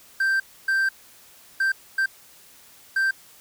triangle tone bursts at uneven times, 1568 Hz, G6, in tune, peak -17 dBFS, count 5, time 0.2-0.4 / 0.68-0.89 / 1.6-1.72 / 1.98-2.06 / 2.96-3.11 s, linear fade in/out 5 ms, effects white hiss -51 dBFS RMS until 3.4 s

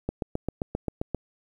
click train, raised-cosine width 2 ms, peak -14 dBFS, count 9, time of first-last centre 0.09-1.147 s, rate 7.57 Hz, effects 9-bit

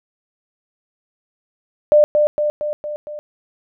sine tone with echo, 597 Hz, D5, 28 cents sharp, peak -7 dBFS, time 1.92-2.04 s, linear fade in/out 0 ms, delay 230 ms, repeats 5, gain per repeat -4 dB, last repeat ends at 3.19 s, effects none

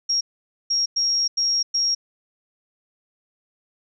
sine tone bursts at uneven times, 5588 Hz, F8, in tune, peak -18 dBFS, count 5, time 0.09-0.21 / 0.7-0.86 / 0.96-1.28 / 1.37-1.63 / 1.74-1.95 s, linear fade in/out 10 ms, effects none

